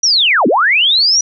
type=linear two-way sweep; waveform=sine; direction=down then up; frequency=5920 to 196 to 5920 Hz; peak=-8 dBFS; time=0.03-1.21 s; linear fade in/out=5 ms; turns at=0.47 s; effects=none